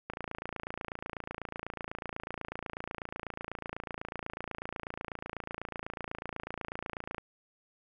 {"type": "click train", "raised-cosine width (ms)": 0.5, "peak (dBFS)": -22, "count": 200, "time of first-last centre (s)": [0.1, 7.182], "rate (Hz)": 28.1, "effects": []}